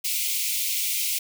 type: high-pass noise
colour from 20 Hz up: white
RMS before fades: -26 dBFS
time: 0.04-1.19 s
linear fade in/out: 10 ms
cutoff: 2100 Hz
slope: 96 dB/octave
effects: none